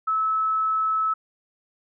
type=tone; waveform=sine; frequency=1300 Hz; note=E6; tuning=24 cents flat; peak=-20 dBFS; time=0.07-1.14 s; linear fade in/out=10 ms; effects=none

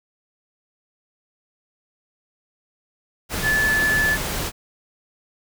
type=tone in noise; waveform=sine; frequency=1735 Hz; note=A6; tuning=25 cents flat; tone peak=-17 dBFS; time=3.42-4.18 s; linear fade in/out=50 ms; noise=pink; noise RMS=-26 dBFS; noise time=3.29-4.52 s; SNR=+6 dB; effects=none

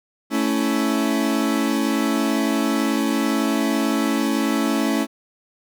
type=chord; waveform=40% pulse; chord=A major; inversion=none; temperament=equal with one note detuned; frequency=220 / 278 / 329.6 Hz; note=A3 / C#4 / E4; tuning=0 / +5 / 0 cents; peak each=-22 / -21 / -24 dBFS; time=0.3-5.07 s; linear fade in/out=50 ms; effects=none

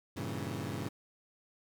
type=chord; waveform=20% pulse; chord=G diminished seventh; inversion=none; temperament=equal with one note detuned; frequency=98 / 116.54 / 139.15 / 164.81 Hz; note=G2 / Bb2 / Db3 / Fb3; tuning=0 / 0 / +7 / 0 cents; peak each=-36 / -37 / -36 / -39 dBFS; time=0.16-0.89 s; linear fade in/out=10 ms; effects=none

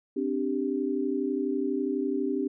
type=chord; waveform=sine; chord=C suspended second; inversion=none; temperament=equal; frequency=261.6 / 293.7 / 392 Hz; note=C4 / D4 / G4; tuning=0 / 0 / 0 cents; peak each=-30 dBFS; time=0.16-2.48 s; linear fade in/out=10 ms; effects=none

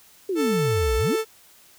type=exponential two-way sweep; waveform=sine; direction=down then up; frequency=408.1 to 55 to 408.1 Hz; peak=-22 dBFS; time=0.29-1.16 s; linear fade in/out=5 ms; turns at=0.96 s
type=tone; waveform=45% pulse; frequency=441.6 Hz; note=A4; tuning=6 cents sharp; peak=-22 dBFS; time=0.35-1.25 s; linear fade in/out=50 ms
effects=white hiss -53 dBFS RMS until 1.78 s

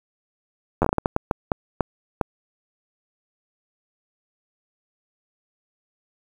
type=slowing click train; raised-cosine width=1 ms; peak=-5 dBFS; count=13; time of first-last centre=0.82-2.212 s; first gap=10 ms; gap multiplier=1.4; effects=7-bit

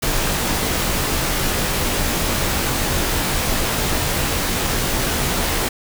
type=noise with comb filter; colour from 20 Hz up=pink; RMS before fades=-20 dBFS; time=0.02-5.69 s; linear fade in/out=10 ms; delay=19 ms; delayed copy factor=-0.55; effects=none

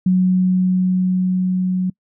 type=tone with level ramp; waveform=sine; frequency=184.2 Hz; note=F#3; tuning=7 cents flat; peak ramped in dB=-11 to -16 dBFS; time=0.06-1.9 s; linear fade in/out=5 ms; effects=noise-tail reverb RT60 0.1 s tail -26 dB re dry

